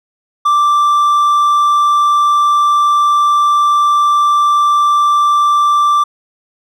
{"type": "tone", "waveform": "triangle", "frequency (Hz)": 1174.7, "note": "D6", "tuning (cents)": 0, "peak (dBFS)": -6, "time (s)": [0.45, 6.04], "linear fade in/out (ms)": 10, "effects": []}